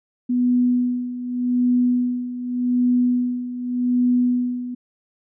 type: tone with tremolo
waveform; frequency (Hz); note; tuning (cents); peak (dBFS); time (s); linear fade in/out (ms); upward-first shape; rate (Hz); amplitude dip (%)
sine; 246.9; B3; 0; -14; 0.29-4.75; 10; sine; 0.85; 75
effects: none